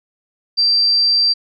sine tone, 4699 Hz, D8, in tune, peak -11 dBFS, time 0.57-1.34 s, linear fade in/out 20 ms, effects none

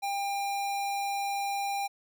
square tone, 799 Hz, G5, 33 cents sharp, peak -30 dBFS, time 0.02-1.88 s, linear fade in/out 20 ms, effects none

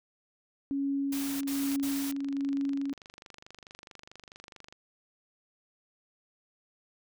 sine tone with tremolo, 277.6 Hz, C#4, 3 cents sharp, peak -27 dBFS, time 0.71-2.93 s, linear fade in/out 0 ms, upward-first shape sine, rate 1.2 Hz, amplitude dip 35%
white noise bursts, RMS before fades -39 dBFS, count 3, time 1.12-2.116 s, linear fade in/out 5 ms, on 290 ms, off 63 ms
click train, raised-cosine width 0.2 ms, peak -30 dBFS, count 86, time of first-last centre 1.27-4.725 s, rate 24.6 Hz
effects none

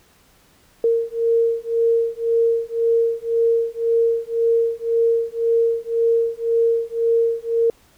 sine beating tone pair, 460 / 461.9 Hz, A#4 / A#4, -23 / -16 cents, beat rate 1.9 Hz, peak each -19 dBFS, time 0.84-7.7 s, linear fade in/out 2 ms, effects pink hiss -55 dBFS RMS until 7.97 s

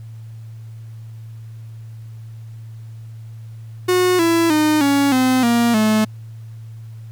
45% pulse tone with pitch steps, 363.8 / 333.6 / 305.9 / 280.5 / 257.2 / 235.9 / 216.3 Hz, F#4 / E4 / D#4 / C#4 / C4 / A#3 / A3, -29 / +21 / -29 / +21 / -30 / +21 / -29 cents, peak -13 dBFS, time 3.88-6.05 s, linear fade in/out 10 ms, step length 310 ms, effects added 112 Hz sine -32 dBFS peak until 7.11 s + pink hiss -56 dBFS RMS until 7.11 s

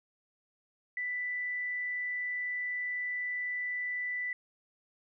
sine tone, 1982 Hz, B6, 6 cents sharp, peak -32 dBFS, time 0.97-4.33 s, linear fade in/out 2 ms, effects none

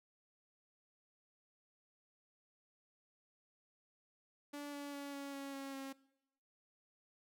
sawtooth tone with pitch steps, 289.1 / 285.9 / 282.8 / 279.7 / 276.7 / 273.7 / 270.7 Hz, D4 / D4 / C#4 / C#4 / C#4 / C#4 / C#4, -27 / -46 / +35 / +16 / -3 / -22 / -41 cents, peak -40 dBFS, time 4.53-5.93 s, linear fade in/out 10 ms, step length 200 ms, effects noise-tail reverb RT60 0.8 s tail -21 dB re dry

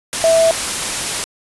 sine tone in noise, 656 Hz, E5, 9 cents flat, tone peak -9 dBFS, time 0.24-0.51 s, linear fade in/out 0 ms, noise white, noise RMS -20 dBFS, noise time 0.13-1.24 s, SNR +8 dB, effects resampled to 24000 Hz

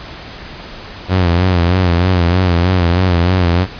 sawtooth tone with vibrato, 89.1 Hz, F2, 35 cents sharp, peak -6 dBFS, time 1.08-3.67 s, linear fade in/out 50 ms, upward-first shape sine, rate 3.2 Hz, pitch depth 82 cents each way, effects pink hiss -31 dBFS RMS until 3.79 s + resampled to 11025 Hz

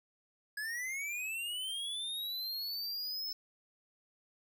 square linear sweep, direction up, 1661.2 to 5274 Hz, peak -37 dBFS, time 0.57-3.33 s, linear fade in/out 5 ms, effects none

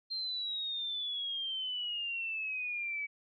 sine exponential sweep, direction down, 4186 to 2272 Hz, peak -34 dBFS, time 0.1-3.07 s, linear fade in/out 20 ms, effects none

